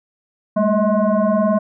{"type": "tone with frequency modulation", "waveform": "sine", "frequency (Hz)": 220, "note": "A3", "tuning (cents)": 0, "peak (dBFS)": -13, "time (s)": [0.56, 1.59], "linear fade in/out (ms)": 10, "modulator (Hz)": 421, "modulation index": 1.6, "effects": []}